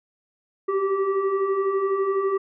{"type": "tone with frequency modulation", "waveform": "sine", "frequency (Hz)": 392, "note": "G4", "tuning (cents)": 0, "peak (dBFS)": -20, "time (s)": [0.68, 2.38], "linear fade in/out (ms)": 10, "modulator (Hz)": 772, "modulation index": 0.84, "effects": []}